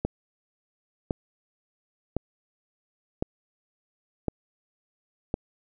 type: click train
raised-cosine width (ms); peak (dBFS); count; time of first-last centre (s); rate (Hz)
2; -12; 6; 0.05-5.341; 0.945
effects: none